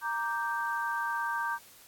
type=chord; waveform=sine; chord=G minor; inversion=first; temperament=equal; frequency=932.3 / 1174.7 / 1568 Hz; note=Bb5 / D6 / G6; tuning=0 / 0 / 0 cents; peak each=-33 / -36 / -33 dBFS; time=0.01-1.59 s; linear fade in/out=50 ms; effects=white hiss -55 dBFS RMS until 1.87 s + AAC 64 kbps